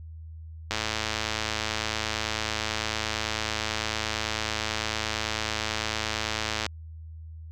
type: click train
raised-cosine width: 0.2 ms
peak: -10 dBFS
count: 650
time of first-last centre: 0.71-6.664 s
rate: 109 Hz
effects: added 80 Hz sine -39 dBFS peak until 7.51 s